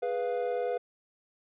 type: chord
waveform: triangle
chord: F diminished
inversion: first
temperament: equal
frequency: 415.3 / 493.9 / 698.5 Hz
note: Ab4 / Cb5 / F5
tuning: 0 / 0 / 0 cents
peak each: -34 / -28 / -33 dBFS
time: 0.02-0.78 s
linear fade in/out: 10 ms
effects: resampled to 8000 Hz